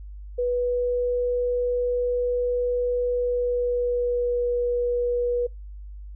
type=tone with pitch glide; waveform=sine; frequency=490.4 to 485 Hz; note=B4 to B4; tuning=-12 to -31 cents; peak=-21 dBFS; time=0.38-5.47 s; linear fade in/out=10 ms; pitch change=-19 cents; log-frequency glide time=3.11-4.45 s; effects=noise-tail reverb RT60 0.2 s tail -25 dB re dry + added 50 Hz sine -36 dBFS peak until 6.15 s